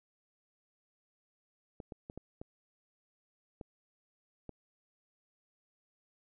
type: clicks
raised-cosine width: 2 ms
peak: -30 dBFS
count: 7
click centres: 1.802 / 1.922 / 2.099 / 2.176 / 2.415 / 3.612 / 4.493 s
effects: none